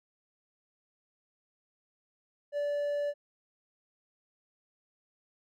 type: tone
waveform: triangle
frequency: 580 Hz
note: D5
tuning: 22 cents flat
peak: -27 dBFS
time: 2.52-3.14 s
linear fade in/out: 50 ms
effects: none